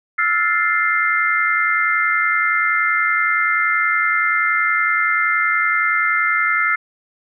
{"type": "chord", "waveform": "sine", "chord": "F major seventh", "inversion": "third", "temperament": "equal with one note detuned", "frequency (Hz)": [1318.5, 1409.1, 1760, 2093], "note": ["E6", "F6", "A6", "C7"], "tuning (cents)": [0, 15, 0, 0], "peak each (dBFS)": [-21, -21, -22, -18], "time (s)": [0.18, 6.76], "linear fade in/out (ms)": 10, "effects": []}